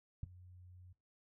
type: tone with ADSR envelope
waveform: sine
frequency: 90.3 Hz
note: F#2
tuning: 42 cents flat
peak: -31 dBFS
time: 0.23-0.93 s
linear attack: 3 ms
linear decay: 10 ms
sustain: -24 dB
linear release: 8 ms
effects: noise-tail reverb RT60 0.2 s tail -17 dB re dry + tanh soft clip ceiling -29 dBFS